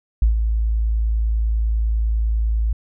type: tone with ADSR envelope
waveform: sine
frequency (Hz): 55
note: A1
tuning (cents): 0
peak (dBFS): -10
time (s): 0.22-2.73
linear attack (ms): 3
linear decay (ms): 120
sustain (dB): -6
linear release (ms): 5
effects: none